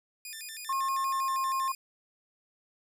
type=tone with vibrato; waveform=10% pulse; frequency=2093 Hz; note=C7; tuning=in tune; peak=-31 dBFS; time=0.25-1.75 s; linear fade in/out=2 ms; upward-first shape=square; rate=6.3 Hz; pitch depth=280 cents each way
type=tone with pitch glide; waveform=sine; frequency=1075 to 1066.3 Hz; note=C6 to C6; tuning=+47 to +32 cents; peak=-27 dBFS; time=0.69-1.72 s; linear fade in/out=5 ms; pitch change=-15 cents; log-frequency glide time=1.11-1.38 s
effects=none